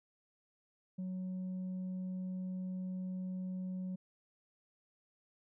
sine tone with tanh clipping, 185 Hz, F#3, in tune, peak -38 dBFS, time 0.98-3.96 s, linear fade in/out 10 ms, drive 2 dB, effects none

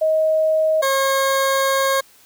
sine / 20% pulse tone pair in turn, 630 / 540.8 Hz, D#5 / C#5, +21 / -43 cents, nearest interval minor third, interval 264 cents, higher first, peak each -14 / -11 dBFS, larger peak second, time 0.01-0.82 / 0.82-2.01 s, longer second, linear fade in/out 10 ms, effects white hiss -51 dBFS RMS until 2.25 s

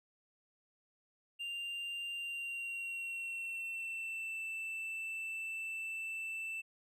triangle tone with pitch glide, 2789 to 2658 Hz, F7 to E7, -3 to +14 cents, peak -37 dBFS, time 1.39-6.62 s, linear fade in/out 20 ms, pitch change -83 cents, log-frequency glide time 2.12-4.43 s, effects none

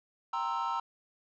triangle chord, C dominant seventh, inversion second, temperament equal, 784 / 932.3 / 1046.5 / 1318.5 Hz, G5 / Bb5 / C6 / E6, 0 / 0 / 0 / 0 cents, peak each -37 / -31 / -35 / -33 dBFS, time 0.33-0.8 s, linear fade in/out 5 ms, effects tanh soft clip ceiling -22 dBFS + resampled to 16000 Hz

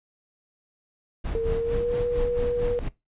brown noise with tremolo, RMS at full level -27 dBFS, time 1.24-2.89 s, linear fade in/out 10 ms, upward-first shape sine, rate 4.4 Hz, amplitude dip 75%
sine tone with pitch glide, 456.2 to 483.3 Hz, A#4 to B4, -37 to -38 cents, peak -23 dBFS, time 1.35-2.79 s, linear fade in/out 0 ms, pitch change +99 cents, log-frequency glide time 1.52-1.93 s
effects noise-tail reverb RT60 0.2 s tail -20 dB re dry + resampled to 8000 Hz

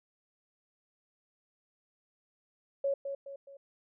sine tone with echo, 554.4 Hz, C#5, in tune, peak -27 dBFS, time 2.84-2.94 s, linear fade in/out 5 ms, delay 210 ms, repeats 3, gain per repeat -7 dB, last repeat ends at 3.57 s, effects none

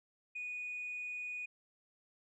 sine tone, 2470 Hz, D#7, 13 cents flat, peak -38 dBFS, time 0.35-1.46 s, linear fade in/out 10 ms, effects tanh soft clip ceiling -35 dBFS

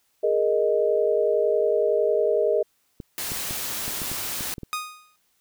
sine chord, Ab suspended second, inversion none, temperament equal, 415.3 / 466.2 / 622.3 Hz, Ab4 / Bb4 / Eb5, 0 / 0 / 0 cents, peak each -23 dBFS, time 0.23-2.63 s, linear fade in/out 10 ms
clicks, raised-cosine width 3 ms, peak -22 dBFS, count 9, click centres 3.002 / 3.319 / 3.509 / 3.88 / 4.018 / 4.116 / 4.408 / 4.582 / 4.633 s
white noise, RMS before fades -30 dBFS, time 3.18-4.54 s, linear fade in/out 0 ms
sawtooth tone with exponential decay, 1240 Hz, D#6, 6 cents flat, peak -20 dBFS, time 4.73-5.16 s, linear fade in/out 0 ms, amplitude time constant 93 ms
effects white hiss -68 dBFS RMS until 5.4 s

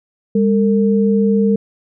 sine tone pair together, 202.3 / 453.4 Hz, G#3 / A#4, -45 / -48 cents, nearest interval octave + major second, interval 1397 cents, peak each -12 / -16 dBFS, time 0.35-1.56 s, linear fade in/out 5 ms, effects none

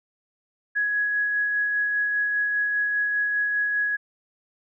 sine tone with tremolo, 1672 Hz, G#6, 11 cents sharp, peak -20 dBFS, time 0.75-3.97 s, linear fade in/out 20 ms, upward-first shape sine, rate 5 Hz, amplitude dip 25%, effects none

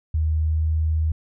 sine tone with pitch glide, 78.3 to 78.94 Hz, D#2 to D#2, +11 to +26 cents, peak -18 dBFS, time 0.14-1.12 s, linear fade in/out 5 ms, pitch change +15 cents, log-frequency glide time 0.38-0.69 s, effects none

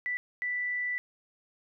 sine tone bursts at uneven times, 1975.5 Hz, B6, in tune, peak -29 dBFS, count 2, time 0.06-0.17 / 0.42-0.98 s, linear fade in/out 0 ms, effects none

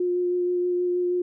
sine tone with vibrato, 356.5 Hz, F4, 36 cents sharp, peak -21 dBFS, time 0-1.22 s, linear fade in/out 5 ms, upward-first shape sine, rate 6.3 Hz, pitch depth 11 cents each way, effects none

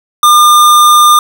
square tone, 1204 Hz, D6, 43 cents sharp, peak -3 dBFS, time 0.23-1.19 s, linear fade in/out 2 ms, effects none

